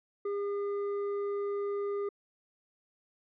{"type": "tone with hard clipping", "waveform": "sine", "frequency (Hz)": 404.5, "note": "G#4", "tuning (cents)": -46, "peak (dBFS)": -32, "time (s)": [0.25, 2.09], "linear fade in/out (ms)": 5, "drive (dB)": 7, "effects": ["low-pass 2000 Hz 12 dB/octave", "MP3 96 kbps"]}